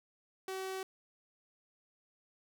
sawtooth tone, 380 Hz, F#4, 46 cents sharp, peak -34 dBFS, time 0.48-0.83 s, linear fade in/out 2 ms, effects none

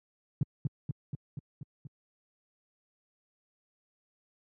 sine tone with echo, 138.59 Hz, C#3, in tune, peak -22 dBFS, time 0.41-0.43 s, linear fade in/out 2 ms, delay 240 ms, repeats 6, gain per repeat -3 dB, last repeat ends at 1.87 s, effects high-pass 80 Hz 12 dB/octave

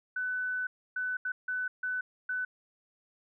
sine tone bursts at uneven times, 1500 Hz, F#6, 23 cents sharp, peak -30 dBFS, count 6, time 0.16-0.67 / 0.96-1.17 / 1.25-1.32 / 1.48-1.68 / 1.83-2.01 / 2.29-2.45 s, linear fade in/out 5 ms, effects none

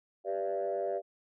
sine chord, G dominant seventh, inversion none, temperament equal with one note detuned, 392 / 493.9 / 587.3 / 681.7 Hz, G4 / B4 / D5 / F5, 0 / 0 / 0 / -42 cents, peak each -35 / -37 / -34 / -35 dBFS, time 0.24-1.02 s, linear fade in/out 50 ms, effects tanh soft clip ceiling -24 dBFS

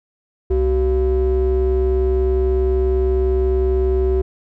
triangle ring-modulated tone, 156.8 Hz, D#3, 14 cents sharp, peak -9 dBFS, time 0.5-4.22 s, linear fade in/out 10 ms, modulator 222 Hz, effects none

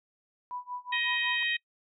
sine tone with tremolo, 987.8 Hz, B5, in tune, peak -33 dBFS, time 0.51-1.43 s, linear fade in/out 0 ms, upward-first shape sine, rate 5.4 Hz, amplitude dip 95%
harmonic tone, 628 Hz, D#5, 16 cents sharp, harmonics 3 / 4 / 5 / 6, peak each -30 / -32 / -34 / -36 dBFS, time 0.92-1.57 s, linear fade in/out 10 ms
effects noise-tail reverb RT60 0.1 s tail -25 dB re dry

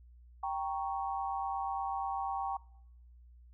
sine chord, G diminished, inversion none, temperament equal, 784 / 932.3 / 1108.7 Hz, G5 / Bb5 / Db6, 0 / 0 / 0 cents, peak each -35 / -39 / -39 dBFS, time 0.43-2.57 s, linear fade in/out 5 ms, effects noise-tail reverb RT60 0.8 s tail -24 dB re dry + added 60 Hz sine -54 dBFS peak until 3.53 s

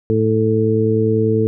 harmonic tone, 110.2 Hz, A2, 3 cents sharp, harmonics 1 / 2 / 3 / 4, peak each -18 / -20 / -21 / -16 dBFS, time 0.1-1.47 s, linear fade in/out 0 ms, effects none

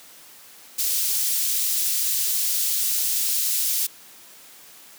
white high-pass noise, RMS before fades -23 dBFS, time 0.78-3.87 s, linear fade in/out 10 ms, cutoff 4300 Hz, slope 12 dB/octave, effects white hiss -47 dBFS RMS until 4.98 s + high-pass 150 Hz 12 dB/octave

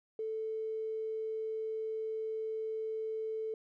triangle tone with tanh clipping, 440 Hz, A4, in tune, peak -34 dBFS, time 0.19-3.54 s, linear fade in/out 2 ms, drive 3 dB, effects none

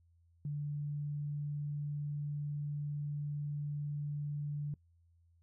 sine tone, 146.3 Hz, D3, 6 cents flat, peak -35 dBFS, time 0.45-4.74 s, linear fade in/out 2 ms, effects noise-tail reverb RT60 0.1 s tail -23 dB re dry + added 84 Hz sine -65 dBFS peak until 5.42 s

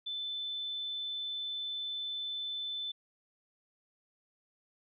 sine tone, 3520 Hz, A7, in tune, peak -35 dBFS, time 0.06-2.92 s, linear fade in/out 10 ms, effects none

